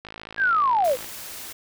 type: click train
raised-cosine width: 0.3 ms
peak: -21 dBFS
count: 55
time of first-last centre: 0.05-1.044 s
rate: 54.3 Hz
type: linear sweep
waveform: sine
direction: down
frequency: 1663 to 466.2 Hz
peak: -17 dBFS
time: 0.37-0.97 s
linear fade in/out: 50 ms
type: noise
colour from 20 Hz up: white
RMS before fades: -37 dBFS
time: 0.84-1.53 s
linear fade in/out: 10 ms
effects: none